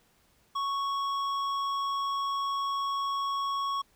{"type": "tone with hard clipping", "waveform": "triangle", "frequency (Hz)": 1108.7, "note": "C#6", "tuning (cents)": 0, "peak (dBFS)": -30, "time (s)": [0.55, 3.82], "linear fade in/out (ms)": 10, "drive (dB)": 13, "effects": ["pink hiss -66 dBFS RMS until 3.95 s"]}